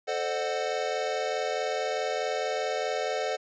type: chord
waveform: square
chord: A diminished seventh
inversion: none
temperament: equal with one note detuned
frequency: 440 / 523.3 / 608 / 740 Hz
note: A4 / C5 / Eb5 / Gb5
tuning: 0 / 0 / -40 / 0 cents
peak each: -34 dBFS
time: 0.07-3.37 s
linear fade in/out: 20 ms
effects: resampled to 16000 Hz